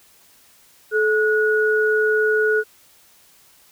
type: tone pair together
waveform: sine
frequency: 431.8 / 1458.3 Hz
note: A4 / F#6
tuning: -33 / -26 cents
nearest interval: octave + major sixth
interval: 2107 cents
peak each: -17 / -19 dBFS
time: 0.91-2.64 s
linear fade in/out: 50 ms
effects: white hiss -53 dBFS RMS until 3.71 s